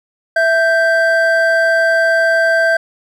triangle tone pair together, 660 / 1567.3 Hz, E5 / G6, +2 / -1 cents, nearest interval octave + minor third, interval 1497 cents, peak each -11 dBFS, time 0.36-2.77 s, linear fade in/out 5 ms, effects none

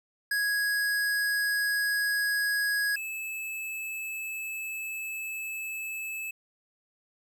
square tone pair in turn, 1661.2 / 2609 Hz, G#6 / E7, 0 / -18 cents, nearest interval minor sixth, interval 782 cents, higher second, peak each -26 / -34 dBFS, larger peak first, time 0.31-2.96 / 2.96-6.31 s, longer second, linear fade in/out 5 ms, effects none

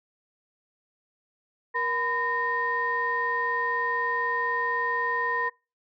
sine tone cluster, 472.1 / 1007 / 1843 Hz, A#4 / B5 / A#6, +22 / +33 / -20 cents, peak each -33 / -27 / -27 dBFS, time 1.74-5.5 s, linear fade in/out 20 ms, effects noise-tail reverb RT60 0.3 s tail -26 dB re dry + tanh soft clip ceiling -15 dBFS

